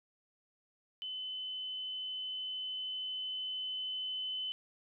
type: tone with level ramp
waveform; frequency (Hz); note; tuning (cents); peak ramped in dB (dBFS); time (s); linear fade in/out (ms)
sine; 3031; F#7; +41; -38 to -35; 1.02-4.52; 0
effects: none